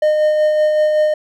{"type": "tone with tremolo", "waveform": "triangle", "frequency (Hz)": 611, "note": "D#5", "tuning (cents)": -32, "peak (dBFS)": -8, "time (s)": [0.02, 1.14], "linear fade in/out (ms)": 5, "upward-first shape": "sine", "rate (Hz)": 5.3, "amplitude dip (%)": 30, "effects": []}